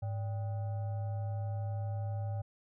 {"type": "tone with frequency modulation", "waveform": "sine", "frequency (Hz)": 103.83, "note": "G#2", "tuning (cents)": 0, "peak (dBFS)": -33, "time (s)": [0.02, 2.42], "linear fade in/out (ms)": 10, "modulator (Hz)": 680, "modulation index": 0.37, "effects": []}